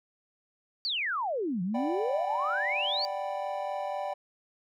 sine exponential two-way sweep, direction down then up, 4717 to 171.5 to 4717 Hz, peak -28 dBFS, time 0.85-3.05 s, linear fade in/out 0 ms, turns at 1.62 s
triangle chord, G major seventh, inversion second, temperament equal, 587.3 / 740 / 784 / 987.8 Hz, D5 / F#5 / G5 / B5, 0 / 0 / 0 / 0 cents, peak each -33 / -37 / -33 / -39 dBFS, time 1.74-4.14 s, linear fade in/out 10 ms
effects none

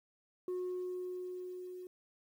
sine tone with level ramp, 363.8 Hz, F#4, 29 cents flat, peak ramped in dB -32 to -44 dBFS, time 0.48-1.87 s, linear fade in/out 2 ms, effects tanh soft clip ceiling -34 dBFS + 11-bit

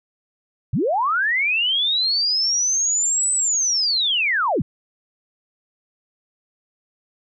sine linear two-way sweep, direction up then down, 87.5 to 8090 to 87.5 Hz, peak -17 dBFS, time 0.73-4.62 s, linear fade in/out 5 ms, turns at 3.33 s, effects none

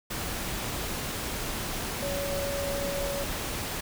sine tone in noise, 562 Hz, C#5, 24 cents sharp, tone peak -31 dBFS, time 2.02-3.24 s, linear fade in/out 10 ms, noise pink, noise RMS -33 dBFS, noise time 0.1-3.81 s, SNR -1 dB, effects none

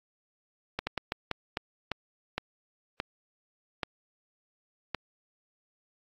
slowing click train, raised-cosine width 0.3 ms, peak -14 dBFS, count 11, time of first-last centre 0.79-4.947 s, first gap 80 ms, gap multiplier 1.34, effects AAC 48 kbps

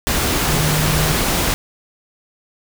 sine tone in noise, 152.7 Hz, D#3, 32 cents flat, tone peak -18 dBFS, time 0.48-1.13 s, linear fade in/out 0 ms, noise pink, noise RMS -18 dBFS, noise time 0.07-1.54 s, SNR -3 dB, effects none

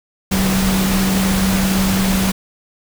sine tone in noise, 190.8 Hz, G3, 47 cents flat, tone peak -15 dBFS, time 0.31-2.32 s, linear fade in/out 10 ms, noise pink, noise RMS -20 dBFS, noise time 0.31-2.32 s, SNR +2 dB, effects none

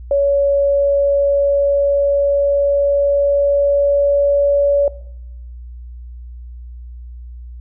sine tone with pitch glide, 562 to 568.2 Hz, C#5 to C#5, +24 to +43 cents, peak -11 dBFS, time 0.11-4.88 s, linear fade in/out 2 ms, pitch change +19 cents, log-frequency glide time 0.22-4.47 s, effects noise-tail reverb RT60 0.8 s tail -19 dB re dry + added 60 Hz sine -30 dBFS peak until 7.6 s

